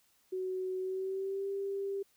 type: tone with pitch glide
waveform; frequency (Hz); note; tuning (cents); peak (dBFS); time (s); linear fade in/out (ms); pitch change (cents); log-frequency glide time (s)
sine; 372.7 to 394.9; F#4 to G4; +13 to +13; -33; 0.32-2.03; 10; +100; 0.79-1.48
effects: white hiss -70 dBFS RMS until 2.16 s